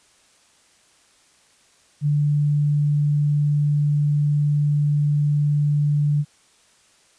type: tone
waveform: sine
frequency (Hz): 146.83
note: D3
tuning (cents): 0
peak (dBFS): -16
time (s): 2.01-6.25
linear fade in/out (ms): 50
effects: white hiss -57 dBFS RMS until 7.18 s + resampled to 22050 Hz